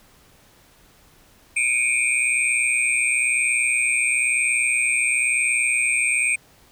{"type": "tone cluster", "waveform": "sine", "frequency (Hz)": [2214, 2362, 2483, 8440], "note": ["C#7", "D7", "D#7", "C9"], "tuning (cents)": [-3, 9, -4, 14], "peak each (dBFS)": [-28, -21, -22, -24], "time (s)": [1.56, 6.36], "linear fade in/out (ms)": 10, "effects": ["tanh soft clip ceiling -9 dBFS", "pink hiss -54 dBFS RMS until 6.71 s"]}